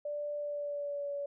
sine tone with pitch glide, 587 to 569.3 Hz, D5 to C#5, -1 to +46 cents, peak -34 dBFS, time 0.05-1.26 s, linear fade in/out 5 ms, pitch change -53 cents, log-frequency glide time 0.36-1.12 s, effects none

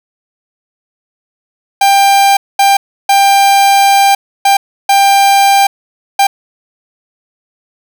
45% pulse tone bursts at uneven times, 793 Hz, G5, 20 cents sharp, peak -5 dBFS, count 6, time 1.81-2.37 / 2.59-2.77 / 3.09-4.15 / 4.45-4.57 / 4.89-5.67 / 6.19-6.27 s, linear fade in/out 5 ms, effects none

